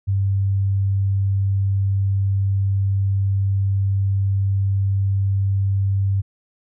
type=tone; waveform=sine; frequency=98 Hz; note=G2; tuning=in tune; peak=-16 dBFS; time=0.07-6.22 s; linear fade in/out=20 ms; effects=none